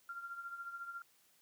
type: tone with tremolo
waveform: sine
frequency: 1385 Hz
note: F6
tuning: 15 cents flat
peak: -40 dBFS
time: 0.09-1.02 s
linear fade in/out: 2 ms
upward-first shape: triangle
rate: 14 Hz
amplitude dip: 70%
effects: white hiss -70 dBFS RMS until 1.41 s + high-pass 80 Hz 12 dB/octave